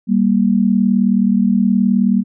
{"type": "tone pair together", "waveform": "sine", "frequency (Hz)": [196, 235], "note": ["G3", "A#3"], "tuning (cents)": [0, 14], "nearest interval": "minor third", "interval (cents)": 314, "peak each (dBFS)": [-13, -14], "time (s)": [0.07, 2.24], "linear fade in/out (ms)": 50, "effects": []}